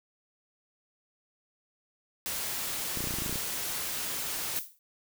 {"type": "noise", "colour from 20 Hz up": "white", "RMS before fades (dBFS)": -34, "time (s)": [2.26, 4.59], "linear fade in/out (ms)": 0}
{"type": "clicks", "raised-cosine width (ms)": 3, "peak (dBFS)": -24, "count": 12, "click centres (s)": [2.973, 3.006, 3.041, 3.073, 3.108, 3.14, 3.186, 3.221, 3.262, 3.295, 3.327, 3.357]}
{"type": "noise with exponential decay", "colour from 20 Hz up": "violet", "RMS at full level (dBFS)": -30, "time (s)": [4.56, 4.79], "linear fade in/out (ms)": 1, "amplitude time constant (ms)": 49}
{"effects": []}